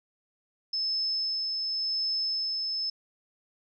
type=tone with tremolo; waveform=sine; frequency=5230 Hz; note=E8; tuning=15 cents flat; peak=-26 dBFS; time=0.73-2.9 s; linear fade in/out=5 ms; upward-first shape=sine; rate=0.91 Hz; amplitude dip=25%; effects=none